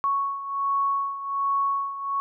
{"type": "beating tone pair", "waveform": "sine", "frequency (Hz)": [1108.7, 1110], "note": ["C#6", "C#6"], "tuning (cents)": [0, 2], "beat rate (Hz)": 1.3, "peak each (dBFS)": [-24, -29], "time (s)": [0.04, 2.2], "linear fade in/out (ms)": 0, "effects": []}